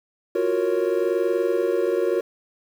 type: chord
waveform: triangle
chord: Gb major seventh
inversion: third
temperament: equal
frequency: 349.2 / 370 / 466.2 / 554.4 Hz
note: F4 / Gb4 / Bb4 / Db5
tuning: 0 / 0 / 0 / 0 cents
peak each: -24 / -22 / -22 / -25 dBFS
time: 0.35-2.21 s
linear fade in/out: 5 ms
effects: 8-bit